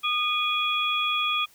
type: tone cluster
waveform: sine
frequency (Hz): 1223 / 2461 / 3351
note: D#6 / D#7 / G#7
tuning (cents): -30 / -20 / +15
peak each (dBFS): -27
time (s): 0.03-1.46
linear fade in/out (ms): 20
effects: white hiss -57 dBFS RMS until 1.54 s